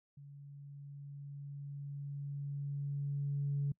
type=tone with level ramp; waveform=sine; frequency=141.8 Hz; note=C#3; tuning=40 cents sharp; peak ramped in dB=-50 to -30 dBFS; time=0.17-3.72 s; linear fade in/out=5 ms; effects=noise-tail reverb RT60 0.1 s tail -26 dB re dry + tanh soft clip ceiling -27 dBFS